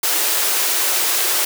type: high-pass noise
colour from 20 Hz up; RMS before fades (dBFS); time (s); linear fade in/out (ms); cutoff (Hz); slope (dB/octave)
white; -18; 0.03-1.45; 5; 310; 96
effects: none